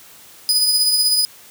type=tone with tremolo; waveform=sawtooth; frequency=4978 Hz; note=D#8; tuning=in tune; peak=-9 dBFS; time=0.49-1.25 s; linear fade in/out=0 ms; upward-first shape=triangle; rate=16 Hz; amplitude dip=45%; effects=white hiss -44 dBFS RMS until 1.5 s + high-pass 60 Hz 12 dB/octave